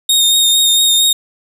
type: tone with vibrato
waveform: sawtooth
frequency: 3698 Hz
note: A#7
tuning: 15 cents flat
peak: -6 dBFS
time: 0.09-1.13 s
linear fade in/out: 5 ms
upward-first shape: sine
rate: 4.4 Hz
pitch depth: 22 cents each way
effects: none